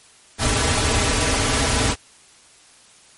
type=noise with comb filter; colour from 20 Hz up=pink; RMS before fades=-19 dBFS; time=0.38-1.96 s; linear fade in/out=50 ms; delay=5.6 ms; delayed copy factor=-0.85; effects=white hiss -50 dBFS RMS until 3.17 s + MP3 48 kbps